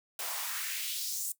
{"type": "noise with high-pass filter sweep", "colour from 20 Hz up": "white", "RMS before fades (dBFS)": -36, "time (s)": [0.19, 1.32], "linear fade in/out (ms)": 2, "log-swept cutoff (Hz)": [550, 8600], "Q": 1.9, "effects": ["noise-tail reverb RT60 0.1 s tail -17 dB re dry"]}